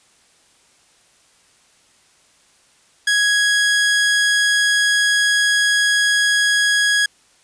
sawtooth tone, 1661.2 Hz, G#6, in tune, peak -10 dBFS, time 3.07-7.06 s, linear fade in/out 5 ms, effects white hiss -55 dBFS RMS until 7.43 s + resampled to 22050 Hz

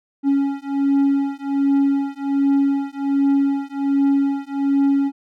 triangle beating tone pair, 277.2 / 278.5 Hz, C#4 / C#4, 0 / +8 cents, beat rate 1.3 Hz, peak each -17 dBFS, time 0.23-5.12 s, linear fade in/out 50 ms, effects none

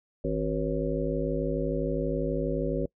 harmonic tone with a mistuned harmonic, 53.4 Hz, G#1, 49 cents sharp, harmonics 1 / 3 / 5 / 7 / 9 / 10, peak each -33 / -33 / -33 / -33 / -33 / -33 dBFS, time 0.24-2.86 s, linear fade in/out 5 ms, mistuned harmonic 10, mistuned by +60 cents, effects noise-tail reverb RT60 0.1 s tail -24 dB re dry

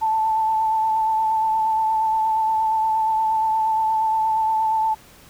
sine tone with vibrato, 880 Hz, A5, in tune, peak -17 dBFS, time 0.01-4.95 s, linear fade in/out 20 ms, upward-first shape sine, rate 8.5 Hz, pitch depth 20 cents each way, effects pink hiss -48 dBFS RMS until 5.29 s

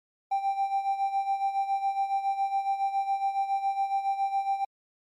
triangle tone with tremolo, 786 Hz, G5, 4 cents sharp, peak -19 dBFS, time 0.31-4.65 s, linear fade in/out 10 ms, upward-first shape sine, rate 7.2 Hz, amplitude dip 75%, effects tanh soft clip ceiling -19 dBFS + MP3 64 kbps

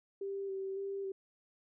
sine tone with vibrato, 390 Hz, G4, 9 cents flat, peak -36 dBFS, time 0.21-1.12 s, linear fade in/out 5 ms, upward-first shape square, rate 1.8 Hz, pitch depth 18 cents each way, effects none

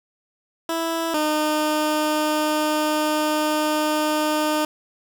15% pulse tone pair in turn, 329.6 / 305.2 Hz, E4 / D#4, 0 / -33 cents, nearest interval minor second, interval 133 cents, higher first, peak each -16 / -13 dBFS, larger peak second, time 0.69-1.14 / 1.14-4.65 s, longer second, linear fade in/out 2 ms, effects none

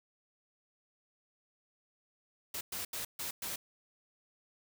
white noise bursts at uneven times, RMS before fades -39 dBFS, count 5, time 2.54-2.61 / 2.72-2.85 / 2.93-3.05 / 3.19-3.31 / 3.42-3.56 s, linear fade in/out 5 ms, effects none

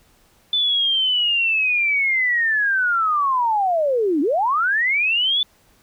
sine linear two-way sweep, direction down then up, 3520 to 270 to 3520 Hz, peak -16 dBFS, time 0.53-5.43 s, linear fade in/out 2 ms, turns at 4.21 s, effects pink hiss -57 dBFS RMS until 5.82 s

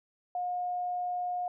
sine tone, 717 Hz, F5, 45 cents sharp, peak -30 dBFS, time 0.35-1.48 s, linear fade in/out 2 ms, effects none

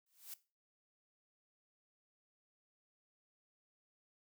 blue noise with exponential growth, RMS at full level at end -44 dBFS, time 0.06-0.34 s, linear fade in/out 5 ms, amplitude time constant 59 ms, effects noise-tail reverb RT60 0.3 s tail -17 dB re dry

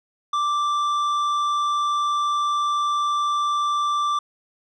sine tone with tanh clipping, 1174.7 Hz, D6, in tune, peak -21 dBFS, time 0.33-4.19 s, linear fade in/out 5 ms, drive 9 dB, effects none

